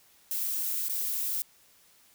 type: noise with dropouts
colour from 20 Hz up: violet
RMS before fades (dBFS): -31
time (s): 0.31-1.42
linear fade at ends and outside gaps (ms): 0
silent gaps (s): 0.883-0.897
effects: white hiss -61 dBFS RMS until 2.14 s